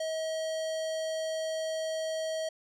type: tone with notch filter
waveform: square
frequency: 638 Hz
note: D#5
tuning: 43 cents sharp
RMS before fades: -33 dBFS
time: 0-2.49 s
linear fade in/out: 5 ms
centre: 1400 Hz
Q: 0.62
effects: low-pass 7000 Hz 12 dB/octave